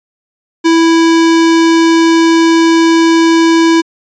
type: tone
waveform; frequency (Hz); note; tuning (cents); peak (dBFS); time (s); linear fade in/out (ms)
square; 329.6; E4; 0; -6; 0.64-3.82; 20
effects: resampled to 16000 Hz